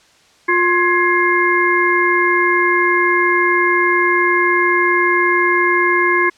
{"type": "harmonic tone with a mistuned harmonic", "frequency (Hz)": 353.1, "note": "F4", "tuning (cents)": 19, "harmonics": [1, 3, 5, 6], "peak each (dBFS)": [-17, -17, -17, -17], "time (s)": [0.48, 6.3], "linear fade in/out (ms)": 10, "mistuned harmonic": 5, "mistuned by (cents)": -94, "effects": ["white hiss -51 dBFS RMS until 6.37 s", "low-pass 6000 Hz 12 dB/octave"]}